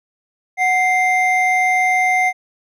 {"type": "tone pair together", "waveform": "triangle", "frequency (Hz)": [740, 2093], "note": ["F#5", "C7"], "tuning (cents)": [0, 0], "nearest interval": "octave + tritone", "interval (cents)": 1800, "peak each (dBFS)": -14, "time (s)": [0.57, 2.33], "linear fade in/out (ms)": 50, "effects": []}